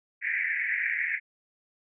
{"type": "band-pass noise", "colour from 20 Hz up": "pink", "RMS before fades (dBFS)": -29, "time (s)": [0.21, 1.2], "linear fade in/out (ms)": 50, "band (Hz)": [1700, 2300], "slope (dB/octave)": 96, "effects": []}